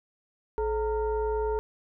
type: tone with frequency modulation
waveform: sine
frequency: 430.1 Hz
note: A4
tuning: 39 cents flat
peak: -25 dBFS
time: 0.58-1.59 s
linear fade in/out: 0 ms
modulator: 485 Hz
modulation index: 0.85
effects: none